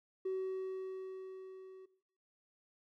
triangle tone with level ramp, 377.8 Hz, F#4, 36 cents sharp, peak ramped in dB -30 to -49 dBFS, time 0.25-1.86 s, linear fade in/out 10 ms, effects noise-tail reverb RT60 0.6 s tail -18 dB re dry + tanh soft clip ceiling -31 dBFS

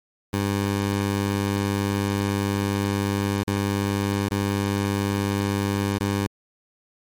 15% pulse tone with dropouts, 100 Hz, G2, 35 cents sharp, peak -15 dBFS, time 0.33-6.27 s, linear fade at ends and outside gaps 5 ms, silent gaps 3.434-3.475 / 4.287-4.31 / 5.983-6.006 s, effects MP3 96 kbps

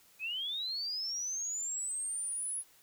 sine linear sweep, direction up, 2467 to 10548 Hz, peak -34 dBFS, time 0.19-2.64 s, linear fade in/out 50 ms, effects white hiss -63 dBFS RMS until 2.82 s

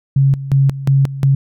sine tone with tremolo, 136.9 Hz, C#3, 21 cents flat, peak -8 dBFS, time 0.16-1.35 s, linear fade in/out 5 ms, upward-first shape square, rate 2.8 Hz, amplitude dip 80%, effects none

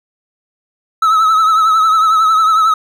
triangle tone with vibrato, 1295 Hz, E6, 31 cents flat, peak -6 dBFS, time 1.02-2.74 s, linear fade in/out 5 ms, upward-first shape triangle, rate 11 Hz, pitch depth 59 cents each way, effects none

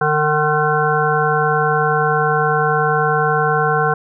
harmonic tone, 151.7 Hz, D#3, 44 cents flat, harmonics 1 / 3 / 5 / 7 / 9 / 10, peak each -21 / -19 / -19 / -21 / -22 / -21 dBFS, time 0.01-3.94 s, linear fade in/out 5 ms, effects none

